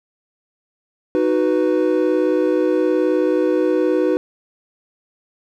triangle chord, B major, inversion first, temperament equal, 311.1 / 370 / 493.9 Hz, D#4 / F#4 / B4, 0 / 0 / 0 cents, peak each -17 dBFS, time 1.15-4.17 s, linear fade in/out 0 ms, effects none

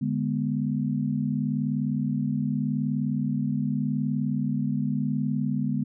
sine chord, G# diminished, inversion second, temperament equal, 146.83 / 207.7 / 246.9 Hz, D3 / G#3 / B3, 0 / 0 / 0 cents, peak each -28 dBFS, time 0.01-5.84 s, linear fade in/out 10 ms, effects none

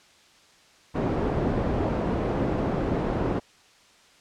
white low-pass noise, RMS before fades -26 dBFS, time 0.94-3.4 s, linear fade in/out 20 ms, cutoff 470 Hz, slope 12 dB/octave, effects white hiss -56 dBFS RMS until 4.2 s + low-pass 6000 Hz 12 dB/octave

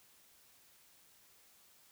silence, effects white hiss -65 dBFS RMS until 1.91 s

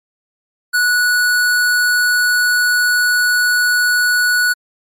square tone, 1471 Hz, F#6, 11 cents flat, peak -12 dBFS, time 0.73-4.54 s, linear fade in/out 20 ms, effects MP3 64 kbps

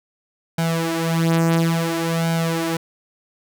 sawtooth tone with flanger, 165.3 Hz, E3, 5 cents sharp, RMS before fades -20 dBFS, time 0.58-2.77 s, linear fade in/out 5 ms, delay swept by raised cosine 1.3 to 6.2 ms, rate 0.58 Hz, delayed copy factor +0.75, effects none

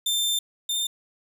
sawtooth tone pair in turn, 3580 / 3607 Hz, A7 / A7, +29 / +42 cents, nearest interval unison, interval 13 cents, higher second, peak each -19 / -21 dBFS, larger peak first, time 0.06-0.39 / 0.69-0.87 s, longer first, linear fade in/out 5 ms, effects 10-bit

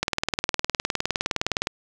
click train, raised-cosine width 0.2 ms, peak -5 dBFS, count 33, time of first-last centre 0.03-1.671 s, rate 19.5 Hz, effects none

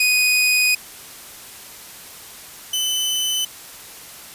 sawtooth tone pair in turn, 2489 / 3024 Hz, D#7 / F#7, 0 / +37 cents, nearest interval minor third, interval 337 cents, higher second, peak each -11 / -16 dBFS, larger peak first, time 0-0.75 / 2.73-3.45 s, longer first, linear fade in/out 5 ms, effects white hiss -39 dBFS RMS until 4.34 s + resampled to 32000 Hz

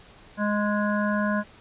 harmonic tone, 207.7 Hz, G#3, in tune, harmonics 1 / 3 / 5 / 7 / 8, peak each -24 / -29 / -31 / -32 / -33 dBFS, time 0.37-1.44 s, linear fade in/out 50 ms, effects pink hiss -51 dBFS RMS until 1.6 s + resampled to 8000 Hz

